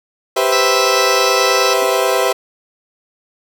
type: chord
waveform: 30% pulse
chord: C major seventh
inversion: second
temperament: equal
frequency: 392 / 493.9 / 523.3 / 659.3 Hz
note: G4 / B4 / C5 / E5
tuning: 0 / 0 / 0 / 0 cents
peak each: -16 dBFS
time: 0.36-2.33 s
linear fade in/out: 10 ms
type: harmonic tone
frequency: 659.3 Hz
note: E5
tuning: in tune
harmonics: 1 / 2 / 3 / 4 / 5 / 6 / 7 / 8 / 9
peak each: -25 / -25 / -25 / -25 / -25 / -25 / -25 / -25 / -25 dBFS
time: 0.52-1.74 s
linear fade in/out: 5 ms
type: tone with exponential decay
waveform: sine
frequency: 287.7 Hz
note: D4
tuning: 36 cents flat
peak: -26 dBFS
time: 1.82-1.91 s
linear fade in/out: 5 ms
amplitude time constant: 18 ms
effects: none

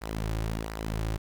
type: tone with flanger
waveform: sawtooth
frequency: 54.4 Hz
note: A1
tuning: 19 cents flat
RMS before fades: -32 dBFS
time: 0.01-1.18 s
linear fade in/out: 20 ms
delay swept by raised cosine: 0.28 to 4.58 ms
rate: 1.4 Hz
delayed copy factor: -0.6
effects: 10-bit

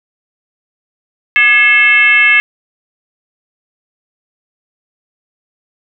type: tone with frequency modulation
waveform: sine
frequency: 2165 Hz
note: C#7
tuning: 41 cents flat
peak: -5 dBFS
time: 1.36-2.4 s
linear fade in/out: 0 ms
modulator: 478 Hz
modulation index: 1.1
effects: none

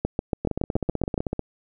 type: two click trains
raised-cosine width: 2 ms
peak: -9 / -12 dBFS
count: 9 / 16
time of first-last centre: 0.05-1.178 / 0.45-1.393 s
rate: 7.09 / 15.9 Hz
effects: none

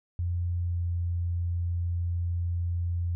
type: tone with pitch glide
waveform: sine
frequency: 87.31 to 86.61 Hz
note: F2 to F2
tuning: 0 to -14 cents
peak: -26 dBFS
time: 0.19-3.15 s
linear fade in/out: 0 ms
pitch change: -14 cents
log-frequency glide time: 0.61-0.81 s
effects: none

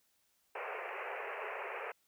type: band-pass noise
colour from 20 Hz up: pink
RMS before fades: -42 dBFS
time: 0.55-1.92 s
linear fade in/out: 5 ms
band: 390 to 2700 Hz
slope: 96 dB/octave
effects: white hiss -75 dBFS RMS until 2.07 s

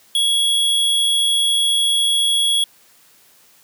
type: tone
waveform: square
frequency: 3338 Hz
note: G#7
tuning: 8 cents sharp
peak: -15 dBFS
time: 0.15-2.64 s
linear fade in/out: 2 ms
effects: white hiss -52 dBFS RMS until 3.63 s + high-pass 100 Hz 12 dB/octave

